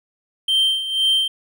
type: tone with tremolo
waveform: triangle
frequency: 3137 Hz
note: G7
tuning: 1 cent sharp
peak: -12 dBFS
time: 0.48-1.28 s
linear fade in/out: 5 ms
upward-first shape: sine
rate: 2 Hz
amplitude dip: 70%
effects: none